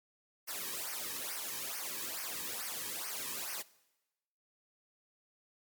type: noise with flanger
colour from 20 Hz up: white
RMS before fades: -40 dBFS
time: 0.47-3.63 s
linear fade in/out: 20 ms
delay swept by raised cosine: 0.26 to 1.46 ms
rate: 2.3 Hz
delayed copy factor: -1
effects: noise-tail reverb RT60 1.0 s tail -20 dB re dry + MP3 96 kbps